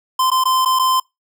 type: tone with dropouts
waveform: square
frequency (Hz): 1035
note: C6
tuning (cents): -19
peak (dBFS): -14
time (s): 0.19-1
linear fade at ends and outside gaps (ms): 5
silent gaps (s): 0.303-0.315 / 0.439-0.454 / 0.65-0.657 / 0.79-0.794
effects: noise-tail reverb RT60 0.2 s tail -25 dB re dry